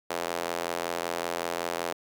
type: tone with high-pass filter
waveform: sawtooth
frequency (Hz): 85.3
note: F2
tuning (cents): -40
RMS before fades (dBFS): -32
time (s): 0.1-1.93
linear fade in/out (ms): 5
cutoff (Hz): 540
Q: 1.3
effects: none